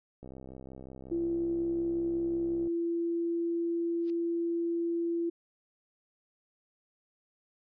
click train, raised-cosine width 2 ms, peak -33 dBFS, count 161, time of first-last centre 0.23-2.673 s, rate 65.5 Hz
sine tone, 338.4 Hz, E4, 45 cents sharp, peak -28 dBFS, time 1.11-5.3 s, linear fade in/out 10 ms
blue noise with exponential growth, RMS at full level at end -44 dBFS, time 3.99-4.1 s, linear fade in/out 0 ms, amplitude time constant 23 ms
effects resampled to 11025 Hz

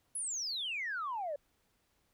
sine exponential sweep, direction down, 10820 to 554.4 Hz, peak -34 dBFS, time 0.15-1.36 s, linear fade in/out 5 ms, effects tanh soft clip ceiling -30 dBFS + pink hiss -75 dBFS RMS until 2.13 s

